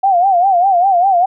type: tone with vibrato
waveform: sine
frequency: 740 Hz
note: F#5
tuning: in tune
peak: -8 dBFS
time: 0.03-1.26 s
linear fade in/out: 10 ms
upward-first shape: sine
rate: 5 Hz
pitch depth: 130 cents each way
effects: none